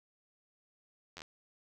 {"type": "slowing click train", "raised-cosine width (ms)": 0.2, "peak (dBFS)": -28, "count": 5, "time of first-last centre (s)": [1.17, 1.219], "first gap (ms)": 11, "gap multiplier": 1.07, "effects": []}